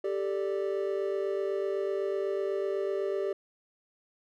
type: chord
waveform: triangle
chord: G suspended second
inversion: none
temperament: equal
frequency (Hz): 392 / 440 / 587.3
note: G4 / A4 / D5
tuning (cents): 0 / 0 / 0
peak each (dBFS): -28 / -34 / -33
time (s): 0.04-3.33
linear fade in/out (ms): 5
effects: none